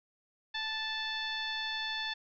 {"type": "tone with frequency modulation", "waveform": "sine", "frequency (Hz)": 2637, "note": "E7", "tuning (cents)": 0, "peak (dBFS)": -33, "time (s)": [0.54, 2.14], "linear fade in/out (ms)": 10, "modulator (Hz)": 881, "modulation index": 1.9, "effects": []}